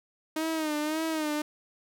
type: tone with vibrato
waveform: sawtooth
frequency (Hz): 310.7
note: D#4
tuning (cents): -2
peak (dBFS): -24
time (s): 0.36-1.42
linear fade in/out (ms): 5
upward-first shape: sine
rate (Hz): 1.8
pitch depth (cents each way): 69
effects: none